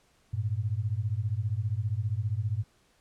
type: beating tone pair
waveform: sine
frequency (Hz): 98.8 / 113.8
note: G2 / A#2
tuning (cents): +14 / -41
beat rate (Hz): 15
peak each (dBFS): -30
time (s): 0.33-2.64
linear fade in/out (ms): 10
effects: pink hiss -66 dBFS RMS until 3 s + low-pass 10000 Hz 12 dB/octave